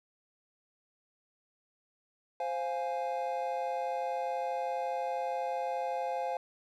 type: chord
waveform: triangle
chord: F minor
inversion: second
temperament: equal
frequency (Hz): 523.3 / 698.5 / 830.6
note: C5 / F5 / Ab5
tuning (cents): 0 / 0 / 0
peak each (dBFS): -34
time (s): 2.4-6.37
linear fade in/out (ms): 2
effects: none